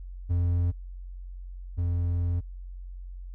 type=tone pair in turn; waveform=triangle; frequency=87.31 / 86.98 Hz; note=F2 / F2; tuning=0 / -6 cents; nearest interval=unison; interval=6 cents; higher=first; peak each=-20 / -22 dBFS; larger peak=first; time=0.29-0.72 / 1.77-2.41 s; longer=second; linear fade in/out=20 ms; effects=added 45 Hz sine -37 dBFS peak until 3.34 s